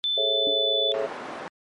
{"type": "tone with pitch glide", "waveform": "sine", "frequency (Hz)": [3520, 3486], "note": ["A7", "A7"], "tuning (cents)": [0, -17], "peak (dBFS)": -22, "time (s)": [0.04, 0.92], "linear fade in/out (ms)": 0, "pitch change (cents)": -17, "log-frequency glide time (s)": [0.31, 0.76]}
{"type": "chord", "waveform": "sine", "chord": "A major seventh", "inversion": "third", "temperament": "just", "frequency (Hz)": [412.5, 440, 550, 660], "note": ["G#4", "A4", "C#5", "E5"], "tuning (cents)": [-12, 0, -14, 2], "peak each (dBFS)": [-32, -30, -28, -30], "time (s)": [0.17, 1.07], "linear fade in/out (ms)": 10}
{"type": "tone with exponential decay", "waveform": "sine", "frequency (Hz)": 293.7, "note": "D4", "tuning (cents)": 0, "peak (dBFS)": -28, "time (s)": [0.47, 0.62], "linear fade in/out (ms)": 0, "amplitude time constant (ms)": 31}
{"type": "band-pass noise", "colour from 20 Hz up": "white", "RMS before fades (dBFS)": -36, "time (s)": [0.94, 1.48], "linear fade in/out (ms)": 0, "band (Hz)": [250, 1100], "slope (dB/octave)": 12}
{"effects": ["MP3 48 kbps"]}